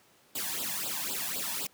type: noise with flanger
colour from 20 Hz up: white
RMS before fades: -34 dBFS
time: 0.35-1.67 s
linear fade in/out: 5 ms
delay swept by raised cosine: 0.24 to 1.2 ms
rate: 3.9 Hz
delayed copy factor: +0.95
effects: pink hiss -62 dBFS RMS until 1.73 s + high-pass 150 Hz 12 dB/octave